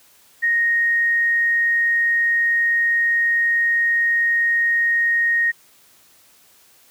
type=tone; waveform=sine; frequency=1864.7 Hz; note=A#6; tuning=in tune; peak=-15 dBFS; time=0.42-5.52 s; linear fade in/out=20 ms; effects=white hiss -53 dBFS RMS until 6.9 s + high-pass 60 Hz 12 dB/octave